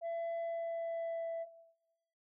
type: tone with pitch glide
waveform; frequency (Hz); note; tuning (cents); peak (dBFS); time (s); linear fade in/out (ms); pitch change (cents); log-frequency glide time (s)
sine; 671 to 663.7; E5 to E5; +31 to +12; -33; 0.01-1.47; 50; -19; 0.4-1.27
effects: noise-tail reverb RT60 1.0 s tail -19 dB re dry + tanh soft clip ceiling -35 dBFS